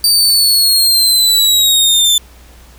sawtooth linear sweep, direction down, 4648 to 3520 Hz, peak -5 dBFS, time 0.04-2.18 s, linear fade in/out 2 ms, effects added 60 Hz sine -39 dBFS peak until 2.78 s + pink hiss -44 dBFS RMS until 2.78 s

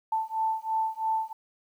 sine beating tone pair, 883 / 886 Hz, A5 / A5, +6 / +12 cents, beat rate 3 Hz, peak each -29 / -29 dBFS, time 0.12-1.33 s, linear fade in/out 5 ms, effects 10-bit

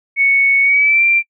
sine tone with pitch glide, 2217 to 2362 Hz, C#7 to D7, 0 to +9 cents, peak -9 dBFS, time 0.16-1.23 s, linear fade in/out 50 ms, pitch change +109 cents, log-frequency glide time 0.62-1.03 s, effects noise-tail reverb RT60 0.1 s tail -26 dB re dry

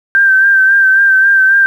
sine tone with vibrato, 1568 Hz, G6, in tune, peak -5 dBFS, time 0.15-1.66 s, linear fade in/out 0 ms, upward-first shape sine, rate 3.7 Hz, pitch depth 35 cents each way, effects 7-bit

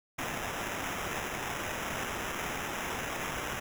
violet noise with sample-and-hold, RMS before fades -36 dBFS, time 0.18-3.6 s, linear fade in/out 10 ms, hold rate 4410 Hz, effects none

